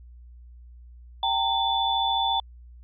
sine tone cluster, 781 / 915 / 3486 Hz, G5 / A#5 / A7, -7 / -32 / -17 cents, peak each -26 dBFS, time 1.23-2.4 s, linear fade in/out 2 ms, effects added 60 Hz sine -44 dBFS peak until 2.83 s

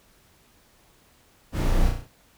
brown noise with echo, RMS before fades -24 dBFS, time 1.52-1.92 s, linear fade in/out 50 ms, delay 34 ms, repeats 5, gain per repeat -4 dB, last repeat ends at 2.09 s, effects pink hiss -59 dBFS RMS until 2.37 s

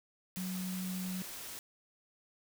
sine tone in noise, 185 Hz, F#3, in tune, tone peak -36 dBFS, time 0.37-1.22 s, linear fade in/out 0 ms, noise white, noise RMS -45 dBFS, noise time 0.36-1.59 s, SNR +6 dB, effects none

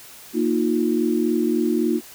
sine chord, Bb suspended fourth, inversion none, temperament equal with one note detuned, 233.1 / 311.1 / 354.7 Hz, Bb3 / Eb4 / F4, 0 / 0 / +27 cents, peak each -22 dBFS, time 0.33-2.01 s, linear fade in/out 50 ms, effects white hiss -43 dBFS RMS until 2.14 s

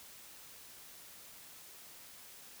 silence, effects white hiss -54 dBFS RMS until 2.6 s

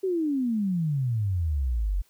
sine exponential sweep, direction down, 392 to 43.65 Hz, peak -23 dBFS, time 0.03-2.02 s, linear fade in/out 10 ms, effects white hiss -64 dBFS RMS until 2.09 s

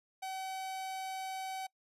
45% pulse tone, 761 Hz, F#5, 48 cents sharp, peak -38 dBFS, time 0.22-1.67 s, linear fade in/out 10 ms, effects noise-tail reverb RT60 0.1 s tail -24 dB re dry + resampled to 32000 Hz

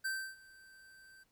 square tone with ADSR envelope, 1556 Hz, G6, 13 cents flat, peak -34 dBFS, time 0.04-1.24 s, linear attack 15 ms, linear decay 300 ms, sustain -23 dB, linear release 15 ms, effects pink hiss -75 dBFS RMS until 1.31 s

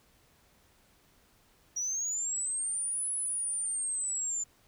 sine linear two-way sweep, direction up then down, 5730 to 10270 to 7070 Hz, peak -29 dBFS, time 1.76-4.44 s, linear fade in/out 10 ms, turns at 3.12 s, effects tanh soft clip ceiling -27 dBFS + pink hiss -65 dBFS RMS until 4.67 s

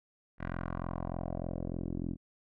10% pulse tone with low-pass filter sweep, 43.35 Hz, F1, 12 cents flat, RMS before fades -37 dBFS, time 0.38-2.17 s, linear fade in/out 50 ms, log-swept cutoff 1800 to 280 Hz, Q 2.3, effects none

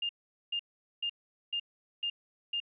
sine tone bursts, 2815 Hz, F7, 13 cents sharp, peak -30 dBFS, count 6, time 0.02-2.602 s, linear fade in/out 5 ms, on 72 ms, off 430 ms, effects none

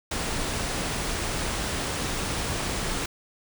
pink band-stop noise, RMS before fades -29 dBFS, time 0.11-3.06 s, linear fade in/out 5 ms, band 11000 to 16000 Hz, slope 96 dB/octave, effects none

